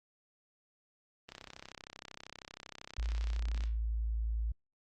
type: click train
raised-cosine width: 0.2 ms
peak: -28 dBFS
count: 78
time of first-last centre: 1.29-3.638 s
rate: 32.8 Hz
type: tone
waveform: sine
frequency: 55.5 Hz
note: A1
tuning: 16 cents sharp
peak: -31 dBFS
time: 2.98-4.52 s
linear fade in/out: 5 ms
effects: Opus 24 kbps